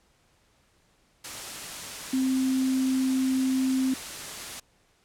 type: tone in noise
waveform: sine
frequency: 261.6 Hz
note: C4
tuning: in tune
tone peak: -22 dBFS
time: 2.13-3.94 s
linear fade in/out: 5 ms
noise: white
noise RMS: -37 dBFS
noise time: 1.24-4.6 s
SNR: +12 dB
effects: pink hiss -65 dBFS RMS until 5.04 s + low-pass 10000 Hz 12 dB/octave